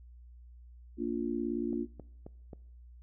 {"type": "chord", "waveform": "sine", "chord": "Bb major", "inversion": "none", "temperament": "just", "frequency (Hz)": [233.1, 291.4, 349.6], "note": ["Bb3", "D4", "F4"], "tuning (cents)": [0, -13, 2], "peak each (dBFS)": -35, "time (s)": [0.97, 1.87], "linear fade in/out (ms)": 50}
{"type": "click train", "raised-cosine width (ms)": 2, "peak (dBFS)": -31, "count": 4, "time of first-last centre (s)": [1.73, 2.532], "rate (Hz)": 3.74}
{"effects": ["noise-tail reverb RT60 0.8 s tail -22 dB re dry", "added 60 Hz sine -50 dBFS peak until 3.02 s"]}